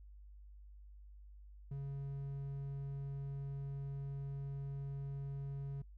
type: tone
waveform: triangle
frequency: 138.59 Hz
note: C#3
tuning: in tune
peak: -38 dBFS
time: 1.71-5.82 s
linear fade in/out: 5 ms
effects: noise-tail reverb RT60 0.1 s tail -23 dB re dry + added 50 Hz sine -53 dBFS peak until 5.97 s